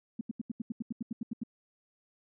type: tone bursts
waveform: sine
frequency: 228.4 Hz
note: A#3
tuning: 35 cents flat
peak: -31 dBFS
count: 13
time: 0.19-1.435 s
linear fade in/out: 5 ms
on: 21 ms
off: 81 ms
effects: none